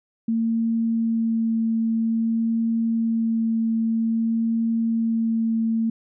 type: tone with vibrato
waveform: sine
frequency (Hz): 226.7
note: A#3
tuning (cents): -48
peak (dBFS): -19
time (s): 0.28-5.9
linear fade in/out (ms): 5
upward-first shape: sine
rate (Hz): 0.51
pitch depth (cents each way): 9
effects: none